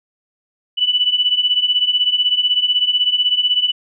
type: beating tone pair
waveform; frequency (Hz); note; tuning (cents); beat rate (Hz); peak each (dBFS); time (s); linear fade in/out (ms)
sine; 2960 / 2976; F#7 / F#7; 0 / +9; 16; -18 / -15; 0.77-3.72; 20
effects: none